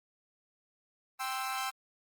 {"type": "chord", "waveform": "sawtooth", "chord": "C major", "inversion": "second", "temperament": "equal", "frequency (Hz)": [784, 1046.5, 1318.5], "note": ["G5", "C6", "E6"], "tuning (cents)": [0, 0, 0], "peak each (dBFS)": [-33, -35, -34], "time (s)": [1.19, 1.71], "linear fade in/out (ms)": 20, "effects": ["Opus 32 kbps"]}